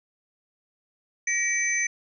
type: tone cluster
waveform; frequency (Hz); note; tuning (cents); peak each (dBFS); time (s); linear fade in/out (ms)
sine; 1903 / 2303 / 6120; A#6 / D7 / G8; +35 / -34 / -42; -27; 1.27-1.87; 5
effects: none